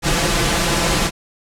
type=noise with comb filter; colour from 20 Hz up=pink; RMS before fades=-17 dBFS; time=0.02-1.11 s; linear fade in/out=50 ms; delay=5.9 ms; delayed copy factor=+0.65; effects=low-pass 9000 Hz 12 dB/octave